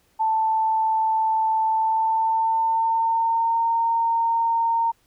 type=tone with pitch glide; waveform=sine; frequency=883 to 918.9 Hz; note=A5 to A#5; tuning=+6 to -25 cents; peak=-18 dBFS; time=0.19-4.92 s; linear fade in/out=20 ms; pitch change=+69 cents; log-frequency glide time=1.7-3.66 s; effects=pink hiss -63 dBFS RMS until 5.06 s